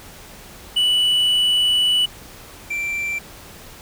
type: tone pair in turn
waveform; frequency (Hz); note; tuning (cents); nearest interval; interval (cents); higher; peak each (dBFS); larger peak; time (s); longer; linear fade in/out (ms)
triangle; 2960 / 2349; F#7 / D7; 0 / 0; major third; 400; first; -13 / -20; first; 0.76-2.06 / 2.7-3.19; first; 10
effects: pink hiss -41 dBFS RMS until 3.81 s